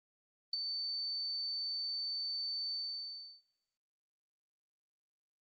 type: tone with ADSR envelope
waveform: sine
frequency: 4539 Hz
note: C#8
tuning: 40 cents sharp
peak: -30 dBFS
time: 0.53-3.41 s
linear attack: 3 ms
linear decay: 20 ms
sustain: -6 dB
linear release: 680 ms
effects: noise-tail reverb RT60 0.9 s tail -20 dB re dry + Opus 24 kbps